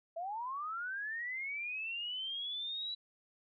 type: linear sweep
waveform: sine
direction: up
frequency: 646 to 3951 Hz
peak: -37 dBFS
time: 0.16-2.95 s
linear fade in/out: 10 ms
effects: none